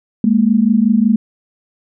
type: tone pair together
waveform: sine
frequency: 207.4 / 232.8 Hz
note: G#3 / A#3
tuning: -2 / -2 cents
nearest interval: major second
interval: 200 cents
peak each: -12 / -12 dBFS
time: 0.24-1.16 s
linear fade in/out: 2 ms
effects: none